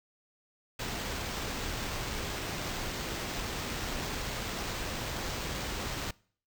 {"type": "noise with sample-and-hold", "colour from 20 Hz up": "pink", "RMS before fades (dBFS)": -36, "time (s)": [0.79, 6.11], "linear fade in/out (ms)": 5, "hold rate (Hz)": 11025, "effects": ["noise-tail reverb RT60 0.5 s tail -24 dB re dry"]}